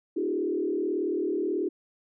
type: tone with frequency modulation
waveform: sine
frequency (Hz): 357.3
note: F4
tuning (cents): +40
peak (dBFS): -25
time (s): 0.16-1.69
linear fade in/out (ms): 10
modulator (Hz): 38.4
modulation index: 1.5
effects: none